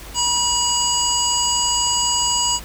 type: harmonic tone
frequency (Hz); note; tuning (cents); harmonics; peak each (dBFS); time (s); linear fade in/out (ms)
968; B5; -35; 1 / 3 / 5 / 7 / 8; -23 / -23 / -23 / -23 / -23; 0.14-2.6; 50
effects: added 50 Hz sine -38 dBFS peak until 2.64 s + pink hiss -38 dBFS RMS until 2.64 s